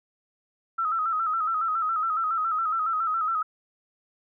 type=tone with vibrato; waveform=sine; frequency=1299 Hz; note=E6; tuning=26 cents flat; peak=-23 dBFS; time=0.78-3.43 s; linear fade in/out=10 ms; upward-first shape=square; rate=7.2 Hz; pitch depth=57 cents each way; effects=none